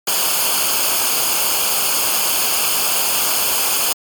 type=noise with comb filter; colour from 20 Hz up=white; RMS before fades=-17 dBFS; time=0.07-3.93 s; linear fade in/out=5 ms; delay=0.52 ms; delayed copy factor=-0.7; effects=MP3 96 kbps